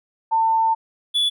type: tone pair in turn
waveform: sine / triangle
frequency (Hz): 897 / 3434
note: A5 / A7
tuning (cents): +33 / -43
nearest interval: octave + major seventh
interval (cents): 2324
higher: second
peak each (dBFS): -15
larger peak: neither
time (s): 0.31-0.75 / 1.14-1.3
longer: first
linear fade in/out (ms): 20
effects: none